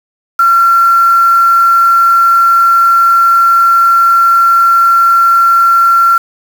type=tone with quantisation; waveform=sine; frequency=1366 Hz; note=F6; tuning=39 cents flat; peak=-4 dBFS; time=0.39-6.18 s; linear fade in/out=5 ms; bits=4; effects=none